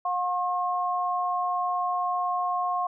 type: tone pair together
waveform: sine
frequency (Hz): 718.8 / 1077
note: F5 / C6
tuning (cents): +50 / +50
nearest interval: perfect fifth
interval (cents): 700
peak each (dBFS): -27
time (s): 0.05-2.87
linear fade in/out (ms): 5
effects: none